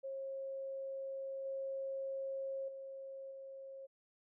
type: tone with level steps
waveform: sine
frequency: 540 Hz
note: C#5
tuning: 45 cents flat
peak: -40 / -38 / -45 / -47 dBFS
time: 0.03-3.87 s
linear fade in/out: 20 ms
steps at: 1.45 / 2.68 / 3.31 s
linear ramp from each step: 5 ms
effects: none